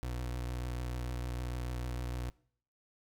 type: tone with vibrato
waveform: 30% pulse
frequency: 61.2 Hz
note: B1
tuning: 15 cents flat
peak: -33 dBFS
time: 0.03-2.3 s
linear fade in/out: 0 ms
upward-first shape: sine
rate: 6.7 Hz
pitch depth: 23 cents each way
effects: noise-tail reverb RT60 0.6 s tail -23 dB re dry